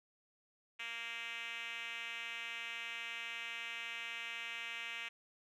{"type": "tone with band-pass filter", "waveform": "5% pulse", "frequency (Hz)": 231.9, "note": "A#3", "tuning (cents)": -9, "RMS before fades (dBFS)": -44, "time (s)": [0.79, 5.09], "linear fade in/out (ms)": 10, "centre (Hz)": 2600, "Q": 2.8, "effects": []}